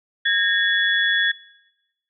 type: tone cluster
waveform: sine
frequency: 1642 / 1831 / 3400 Hz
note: G#6 / A#6 / G#7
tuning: -20 / -32 / +40 cents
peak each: -21 dBFS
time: 0.25-1.32 s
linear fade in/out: 10 ms
effects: noise-tail reverb RT60 1.0 s tail -21 dB re dry